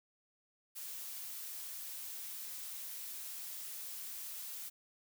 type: noise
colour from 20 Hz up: blue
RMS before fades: -45 dBFS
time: 0.75-4.7 s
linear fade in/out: 20 ms
effects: none